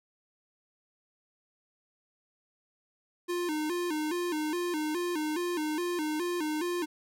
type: tone with vibrato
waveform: square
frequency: 328.1 Hz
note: E4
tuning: 8 cents flat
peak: -30 dBFS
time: 3.28-6.86 s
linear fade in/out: 20 ms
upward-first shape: square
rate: 2.4 Hz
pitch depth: 120 cents each way
effects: none